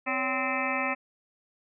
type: harmonic tone with a mistuned harmonic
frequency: 259.3 Hz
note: C4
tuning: 15 cents flat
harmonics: 1 / 2 / 3 / 4 / 5 / 7 / 8 / 9 / 10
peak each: -35 / -35 / -35 / -35 / -35 / -35 / -35 / -35 / -35 dBFS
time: 0.06-0.95 s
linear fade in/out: 20 ms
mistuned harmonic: 2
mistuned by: +140 cents
effects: none